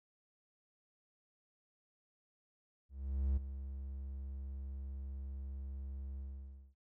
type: tone with ADSR envelope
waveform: triangle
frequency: 67.6 Hz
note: C#2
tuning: 43 cents flat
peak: -27 dBFS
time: 2.89-6.75 s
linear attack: 480 ms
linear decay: 9 ms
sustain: -12 dB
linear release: 560 ms
effects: none